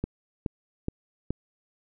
click train, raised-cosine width 3 ms, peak -15 dBFS, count 4, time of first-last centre 0.04-1.306 s, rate 2.37 Hz, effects none

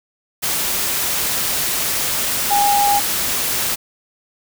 sine tone in noise, 814 Hz, G#5, 35 cents flat, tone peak -13 dBFS, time 2.5-3 s, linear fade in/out 20 ms, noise white, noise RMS -20 dBFS, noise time 0.42-3.76 s, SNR +4 dB, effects none

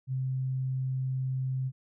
sine tone, 130.81 Hz, C3, in tune, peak -28 dBFS, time 0.07-1.72 s, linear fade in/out 50 ms, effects none

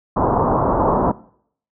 white low-pass noise, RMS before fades -17 dBFS, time 0.16-1.12 s, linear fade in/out 10 ms, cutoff 1100 Hz, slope 48 dB/octave, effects noise-tail reverb RT60 0.6 s tail -20 dB re dry

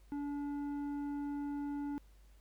sine tone with tanh clipping, 287.4 Hz, D4, 37 cents flat, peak -38 dBFS, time 0.12-1.98 s, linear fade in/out 0 ms, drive 9 dB, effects added 50 Hz sine -58 dBFS peak until 2.4 s + pink hiss -71 dBFS RMS until 2.4 s

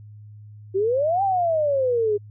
sine exponential two-way sweep, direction up then down, 370 to 803 to 404.4 Hz, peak -18 dBFS, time 0.74-2.18 s, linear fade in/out 20 ms, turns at 1.23 s, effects added 105 Hz sine -40 dBFS peak until 2.3 s

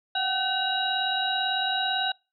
sine tone cluster, 726 / 764 / 1523 / 2845 / 3853 Hz, F#5 / G5 / F#6 / F7 / B7, -33 / -45 / +50 / +31 / -44 cents, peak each -35 / -29 / -30 / -34 / -28 dBFS, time 0.15-2.12 s, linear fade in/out 5 ms, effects noise-tail reverb RT60 0.3 s tail -26 dB re dry

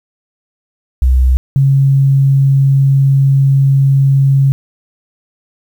sine tone pair in turn, 64 / 136.79 Hz, C2 / C#3, -38 / -23 cents, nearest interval octave + minor second, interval 1315 cents, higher second, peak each -6 dBFS, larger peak neither, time 1.02-1.37 / 1.56-4.52 s, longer second, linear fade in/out 0 ms, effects 7-bit

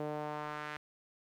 sawtooth tone with band-pass filter sweep, 149.9 Hz, D3, 36 cents sharp, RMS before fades -40 dBFS, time 0-0.77 s, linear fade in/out 2 ms, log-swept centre 510 to 1800 Hz, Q 1.5, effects 11-bit

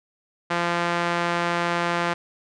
sawtooth tone with band-pass filter, 172.3 Hz, F3, 23 cents flat, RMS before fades -24 dBFS, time 0.5-2.14 s, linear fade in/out 10 ms, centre 1400 Hz, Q 0.81, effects resampled to 22050 Hz

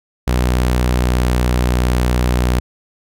sawtooth tone with pitch glide, 61.8 to 61.44 Hz, B1 to B1, +2 to -8 cents, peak -9 dBFS, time 0.27-2.6 s, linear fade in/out 10 ms, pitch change -10 cents, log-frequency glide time 0.75-1.34 s, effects none

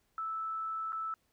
sine tone with dropouts, 1314 Hz, E6, 6 cents flat, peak -34 dBFS, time 0.18-1.14 s, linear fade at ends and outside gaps 1 ms, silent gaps 0.922-0.929 s, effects pink hiss -75 dBFS RMS until 1.32 s

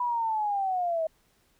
sine linear sweep, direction down, 987.8 to 631 Hz, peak -25 dBFS, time 0-1.07 s, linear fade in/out 5 ms, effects pink hiss -67 dBFS RMS until 1.59 s

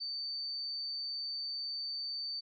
sine tone, 4571 Hz, D8, 48 cents flat, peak -36 dBFS, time 0-2.41 s, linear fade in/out 20 ms, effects none

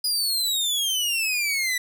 sawtooth exponential sweep, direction down, 4978 to 1957 Hz, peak -19 dBFS, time 0.04-1.78 s, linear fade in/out 5 ms, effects none

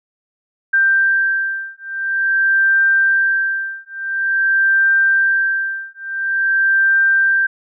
sine beating tone pair, 1575 / 1575.48 Hz, G6 / G6, +8 / +8 cents, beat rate 0.48 Hz, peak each -16 dBFS, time 0.73-7.47 s, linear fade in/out 10 ms, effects none

